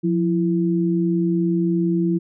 sine tone pair together, 176.5 / 333.6 Hz, F3 / E4, +19 / +21 cents, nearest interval major seventh, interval 1102 cents, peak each -19 / -20 dBFS, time 0.03-2.19 s, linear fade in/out 20 ms, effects none

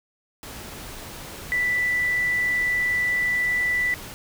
sine tone in noise, 1976 Hz, B6, in tune, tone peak -20 dBFS, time 1.52-3.94 s, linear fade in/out 0 ms, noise pink, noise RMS -38 dBFS, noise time 0.43-4.14 s, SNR +15 dB, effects none

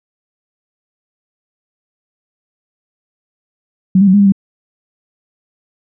sine tone with pitch steps, 188 / 201.2 / 186.4 / 204.2 / 199.9 / 195.2 Hz, F#3 / G3 / F#3 / G#3 / G3 / G3, +28 / +45 / +13 / -29 / +34 / -7 cents, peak -5 dBFS, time 3.95-4.322 s, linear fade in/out 5 ms, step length 62 ms, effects none

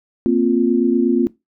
sine chord, Bb suspended second, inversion none, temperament equal, 233.1 / 261.6 / 349.2 Hz, Bb3 / C4 / F4, 0 / 0 / 0 cents, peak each -17 dBFS, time 0.26-1.27 s, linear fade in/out 0 ms, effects noise-tail reverb RT60 0.2 s tail -20 dB re dry

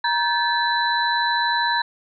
sine tone cluster, 946 / 1559 / 1732 / 3990 Hz, A#5 / G6 / A6 / B7, +25 / -10 / -28 / +17 cents, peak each -21 / -28 / -24 / -25 dBFS, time 0.04-1.82 s, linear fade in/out 5 ms, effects none

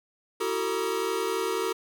square tone cluster, 336.1 / 379.5 / 450.6 / 947 / 1246 Hz, E4 / F#4 / A4 / A#5 / D#6, +34 / +44 / +41 / +27 / +2 cents, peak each -37 / -31 / -31 / -37 / -38 dBFS, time 0.4-1.73 s, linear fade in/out 10 ms, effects none

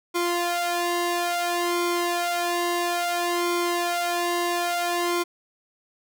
sawtooth tone with flanger, 348.3 Hz, F4, 5 cents flat, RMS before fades -25 dBFS, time 0.14-5.24 s, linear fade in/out 20 ms, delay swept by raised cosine 0.89 to 1.84 ms, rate 0.59 Hz, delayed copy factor +0.9, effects none

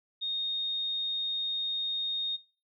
sine tone, 3700 Hz, A#7, 14 cents flat, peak -30 dBFS, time 0.21-2.37 s, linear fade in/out 20 ms, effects noise-tail reverb RT60 0.4 s tail -22 dB re dry

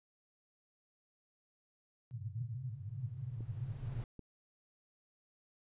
pink band-pass noise, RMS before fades -42 dBFS, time 2.11-4.02 s, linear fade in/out 0 ms, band 100 to 140 Hz, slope 96 dB/octave
brown noise with exponential growth, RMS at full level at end -45 dBFS, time 2.24-4.04 s, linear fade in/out 1 ms, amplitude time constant 390 ms
clicks, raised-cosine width 3 ms, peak -36 dBFS, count 2, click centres 3.407 / 4.193 s
effects resampled to 8000 Hz

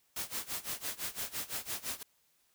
white noise with tremolo, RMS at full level -36 dBFS, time 0.16-2.03 s, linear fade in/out 5 ms, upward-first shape sine, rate 5.9 Hz, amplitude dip 90%, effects white hiss -72 dBFS RMS until 2.54 s

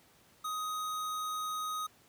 square tone, 1253 Hz, D#6, 12 cents sharp, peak -35 dBFS, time 0.44-1.87 s, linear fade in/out 10 ms, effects pink hiss -63 dBFS RMS until 2.08 s + high-pass 100 Hz 12 dB/octave

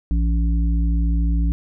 harmonic tone, 56.9 Hz, A#1, 41 cents flat, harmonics 1 / 3 / 5, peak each -16 / -26 / -30 dBFS, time 0.11-1.52 s, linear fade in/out 0 ms, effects none

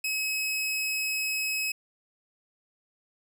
sawtooth tone, 2560 Hz, D#7, 49 cents sharp, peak -24 dBFS, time 0.04-1.72 s, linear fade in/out 5 ms, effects none

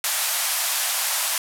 white band-pass noise, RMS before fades -24 dBFS, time 0.04-1.38 s, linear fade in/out 2 ms, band 610 to 14000 Hz, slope 48 dB/octave, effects none

